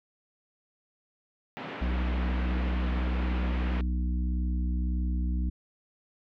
pink band-pass noise, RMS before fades -39 dBFS, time 1.57-3.81 s, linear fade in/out 0 ms, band 160 to 2900 Hz, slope 24 dB/octave
harmonic tone, 61.74 Hz, B1, in tune, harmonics 1 / 3 / 4 / 5, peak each -26 / -36 / -41 / -42 dBFS, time 1.81-5.5 s, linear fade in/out 10 ms
effects none

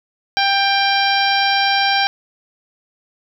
harmonic tone, 791 Hz, G5, 15 cents sharp, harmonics 1 / 2 / 3 / 4 / 5 / 6 / 7, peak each -17 / -20 / -22 / -23 / -24 / -25 / -25 dBFS, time 0.37-2.07 s, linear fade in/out 0 ms, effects 8-bit

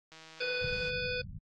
click train, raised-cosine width 0.2 ms, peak -34 dBFS, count 125, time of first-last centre 0.12-0.895 s, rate 160 Hz
harmonic tone, 496.9 Hz, B4, 11 cents sharp, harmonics 1 / 3 / 5 / 7 / 9 / 10, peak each -36 / -39 / -37 / -44 / -43 / -45 dBFS, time 0.4-1.22 s, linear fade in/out 10 ms
white low-pass noise, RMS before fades -43 dBFS, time 0.62-1.39 s, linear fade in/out 10 ms, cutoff 180 Hz, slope 48 dB/octave
effects AAC 32 kbps

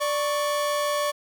45% pulse tone pair together, 587.3 / 1108.7 Hz, D5 / C#6, 0 / 0 cents, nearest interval major seventh, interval 1100 cents, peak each -25 / -27 dBFS, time 0-1.12 s, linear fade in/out 20 ms, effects none

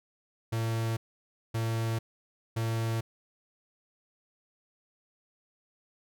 45% pulse tone bursts, 113.5 Hz, A#2, 46 cents flat, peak -28 dBFS, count 3, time 0.52-3.01 s, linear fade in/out 10 ms, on 450 ms, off 570 ms, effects none

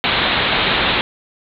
white low-pass noise, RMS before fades -17 dBFS, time 0.04-1.01 s, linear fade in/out 0 ms, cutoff 4000 Hz, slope 96 dB/octave, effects none

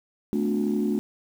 sine tone cluster, 217.3 / 249.5 / 291.2 / 362.2 Hz, A3 / B3 / D4 / F#4, -21 / +18 / -15 / -37 cents, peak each -24 / -31 / -27 / -28 dBFS, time 0.33-0.99 s, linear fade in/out 0 ms, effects tanh soft clip ceiling -15 dBFS + 8-bit

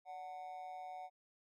triangle tone with amplitude modulation, 740 Hz, F#5, in tune, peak -40 dBFS, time 0.05-1.1 s, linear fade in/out 50 ms, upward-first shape sine, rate 162 Hz, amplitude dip 70%, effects none

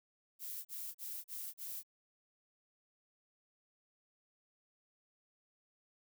violet noise bursts, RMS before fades -44 dBFS, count 5, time 0.39-1.834 s, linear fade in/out 50 ms, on 260 ms, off 36 ms, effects none

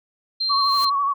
sine tone, 4160 Hz, C8, 11 cents flat, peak -20 dBFS, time 0.4-0.9 s, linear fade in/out 10 ms
white noise with exponential growth, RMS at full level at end -32 dBFS, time 0.43-0.85 s, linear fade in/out 5 ms, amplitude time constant 90 ms
sine tone with vibrato, 1121 Hz, C#6, 19 cents sharp, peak -18 dBFS, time 0.49-1.14 s, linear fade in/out 20 ms, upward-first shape sine, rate 12 Hz, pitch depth 41 cents each way
effects none

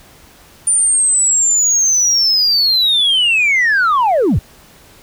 sine linear sweep, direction down, 9250 to 52 Hz, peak -8 dBFS, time 0.67-4.39 s, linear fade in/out 5 ms, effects tanh soft clip ceiling -8 dBFS + pink hiss -44 dBFS RMS until 5.02 s

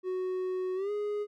triangle tone with pitch glide, 370 to 415.3 Hz, F#4 to G#4, 0 to 0 cents, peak -28 dBFS, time 0.03-1.27 s, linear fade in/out 50 ms, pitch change +200 cents, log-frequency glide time 0.75-0.91 s, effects none

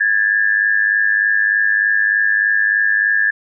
sine tone pair together, 1651.7 / 1755 Hz, G#6 / A6, -10 / -5 cents, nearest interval minor second, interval 105 cents, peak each -15 dBFS, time 0-3.31 s, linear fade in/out 10 ms, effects none

